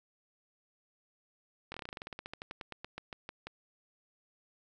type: slowing click train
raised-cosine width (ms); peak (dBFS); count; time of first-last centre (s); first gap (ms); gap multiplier
0.3; -25; 24; 1.72-3.47; 22; 1.1
effects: none